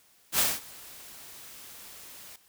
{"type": "noise with ADSR envelope", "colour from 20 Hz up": "white", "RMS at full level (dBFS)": -23, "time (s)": [0.32, 2.36], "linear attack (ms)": 69, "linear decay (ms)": 210, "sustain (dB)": -24, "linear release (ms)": 3, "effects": ["white hiss -62 dBFS RMS until 2.48 s"]}